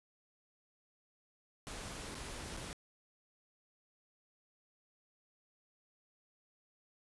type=noise with dropouts; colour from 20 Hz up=pink; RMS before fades=-45 dBFS; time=1.67-2.73 s; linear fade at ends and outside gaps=0 ms; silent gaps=2.145-2.152 / 2.567-2.572 s; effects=resampled to 24000 Hz